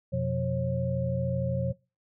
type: tone cluster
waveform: sine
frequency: 88.8 / 126.5 / 179.5 / 542 Hz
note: F2 / B2 / F3 / C#5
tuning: +29 / +42 / +48 / -39 cents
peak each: -35 / -29 / -32 / -31 dBFS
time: 0.12-1.73 s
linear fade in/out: 20 ms
effects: noise-tail reverb RT60 0.3 s tail -24 dB re dry